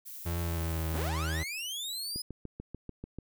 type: noise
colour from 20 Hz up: violet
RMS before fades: -44 dBFS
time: 0.05-1.1 s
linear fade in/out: 20 ms
type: tone with pitch glide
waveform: 35% pulse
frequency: 85 to 80.23 Hz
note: F2 to E2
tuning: -46 to -46 cents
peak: -29 dBFS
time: 0.25-1.44 s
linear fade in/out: 20 ms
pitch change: -100 cents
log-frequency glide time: 0.42-0.81 s
type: linear sweep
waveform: sawtooth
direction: up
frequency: 191.1 to 5070 Hz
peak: -32 dBFS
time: 0.94-2.22 s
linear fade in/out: 5 ms
type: click train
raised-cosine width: 3 ms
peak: -27 dBFS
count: 8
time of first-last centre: 2.16-3.186 s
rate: 6.82 Hz
effects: none